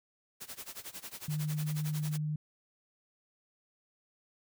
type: noise with tremolo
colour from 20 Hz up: white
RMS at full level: -42 dBFS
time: 0.4-2.18 s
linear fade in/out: 20 ms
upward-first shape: sine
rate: 11 Hz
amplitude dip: 90%
type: tone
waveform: sine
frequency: 152 Hz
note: D#3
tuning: 40 cents flat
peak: -31 dBFS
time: 1.28-2.36 s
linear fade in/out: 5 ms
effects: none